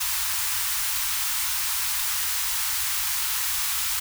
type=band-stop noise; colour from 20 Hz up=white; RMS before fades=-26 dBFS; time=0-4 s; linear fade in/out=10 ms; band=100 to 860 Hz; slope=48 dB/octave; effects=none